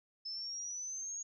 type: exponential sweep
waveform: sine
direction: up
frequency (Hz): 5220 to 6670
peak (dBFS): -39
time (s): 0.25-1.23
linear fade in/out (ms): 10
effects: none